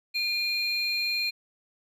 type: tone pair together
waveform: triangle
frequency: 2417 / 4180 Hz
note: D7 / C8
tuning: +49 / -2 cents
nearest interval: major sixth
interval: 949 cents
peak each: -27 dBFS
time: 0.14-1.31 s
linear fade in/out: 20 ms
effects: none